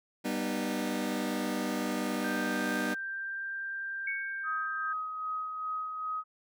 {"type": "chord", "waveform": "sawtooth", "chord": "G augmented", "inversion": "none", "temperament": "just", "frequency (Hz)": [196, 245, 306.2], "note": ["G3", "B3", "D#4"], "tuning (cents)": [0, -14, -28], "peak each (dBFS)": [-32, -30, -31], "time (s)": [0.24, 2.95], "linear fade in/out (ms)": 20}
{"type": "tone with pitch glide", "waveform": "sine", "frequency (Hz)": [1568, 1582.6], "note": ["G6", "G6"], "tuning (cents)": [0, 16], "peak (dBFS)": -34, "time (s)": [2.24, 4.93], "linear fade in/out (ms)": 5, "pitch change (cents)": 16, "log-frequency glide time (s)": [2.49, 3.5]}
{"type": "tone with exponential decay", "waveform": "sine", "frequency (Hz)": 2224, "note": "C#7", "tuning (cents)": 5, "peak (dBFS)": -30, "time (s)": [4.07, 4.67], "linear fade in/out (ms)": 5, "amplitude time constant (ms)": 130}
{"type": "tone with tremolo", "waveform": "sine", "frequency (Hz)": 1261, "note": "D#6", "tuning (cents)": 23, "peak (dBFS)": -31, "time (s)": [4.43, 6.24], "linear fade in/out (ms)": 50, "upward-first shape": "sine", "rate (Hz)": 2.5, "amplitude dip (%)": 40}
{"effects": []}